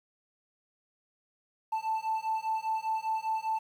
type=beating tone pair; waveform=triangle; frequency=880 / 885 Hz; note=A5 / A5; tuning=0 / +10 cents; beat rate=5 Hz; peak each=-29 dBFS; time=1.72-3.59 s; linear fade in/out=10 ms; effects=tanh soft clip ceiling -24 dBFS + 10-bit